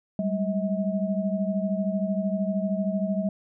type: tone cluster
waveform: sine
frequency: 192.4 / 205.4 / 639 Hz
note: G3 / G#3 / D#5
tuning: -32 / -19 / +46 cents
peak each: -26 / -29 / -30 dBFS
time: 0.19-3.29 s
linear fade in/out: 2 ms
effects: none